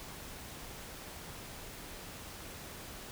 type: silence
effects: pink hiss -47 dBFS RMS until 3.11 s